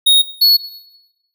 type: tone pair in turn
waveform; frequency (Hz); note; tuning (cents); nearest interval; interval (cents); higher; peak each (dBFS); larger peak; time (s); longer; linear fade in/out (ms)
square; 3741 / 4386; A#7 / C#8; +5 / -19; minor third; 276; second; -8; neither; 0.06-0.22 / 0.41-0.57; neither; 10
effects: noise-tail reverb RT60 1.0 s tail -17 dB re dry